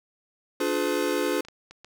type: chord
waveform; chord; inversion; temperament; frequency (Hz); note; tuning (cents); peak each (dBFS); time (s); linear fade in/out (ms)
square; D diminished seventh; none; just; 293.7 / 352.4 / 422.9 / 507.5; D4 / F4 / Ab4 / Cb5; 0 / +16 / +31 / +47; -30; 0.6-1.41; 5
type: clicks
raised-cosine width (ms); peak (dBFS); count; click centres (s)
0.2; -28; 5; 1.345 / 1.45 / 1.485 / 1.71 / 1.846
effects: none